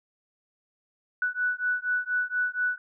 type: beating tone pair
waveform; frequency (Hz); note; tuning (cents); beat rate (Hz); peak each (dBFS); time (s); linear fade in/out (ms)
sine; 1480 / 1484.2; F#6 / F#6; 0 / +5; 4.2; -28; 1.22-2.78; 2
effects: none